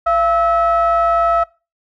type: ring-modulated tone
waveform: triangle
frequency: 311.9 Hz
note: D#4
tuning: 4 cents sharp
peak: -7 dBFS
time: 0.06-1.44 s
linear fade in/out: 10 ms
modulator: 992 Hz
effects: noise-tail reverb RT60 0.3 s tail -22 dB re dry